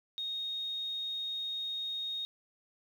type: tone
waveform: sine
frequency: 3724 Hz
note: A#7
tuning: 2 cents flat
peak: -34 dBFS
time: 0.18-2.25 s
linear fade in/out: 0 ms
effects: 10-bit